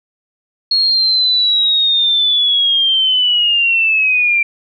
sine linear sweep, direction down, 4315 to 2350 Hz, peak -10 dBFS, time 0.71-4.43 s, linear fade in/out 5 ms, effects none

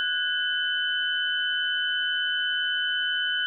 sine tone cluster, 1479 / 1637 / 3029 Hz, F#6 / G#6 / F#7, -1 / -25 / +40 cents, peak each -27 / -32 / -27 dBFS, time 0-3.46 s, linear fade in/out 0 ms, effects none

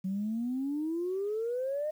sine exponential sweep, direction up, 185 to 622.3 Hz, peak -29 dBFS, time 0.04-1.91 s, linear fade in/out 10 ms, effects tanh soft clip ceiling -25 dBFS + 10-bit

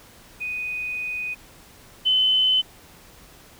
sine tone pair in turn, 2489 / 3039 Hz, D#7 / F#7, 0 / +46 cents, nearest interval minor third, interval 346 cents, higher second, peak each -26 / -16 dBFS, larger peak second, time 0.4-1.35 / 2.05-2.62 s, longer first, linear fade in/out 20 ms, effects pink hiss -49 dBFS RMS until 3.59 s

